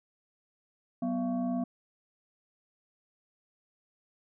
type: tone with frequency modulation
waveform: sine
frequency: 246.9 Hz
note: B3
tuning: in tune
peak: -28 dBFS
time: 1.02-1.64 s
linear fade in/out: 5 ms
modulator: 435 Hz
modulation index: 0.82
effects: none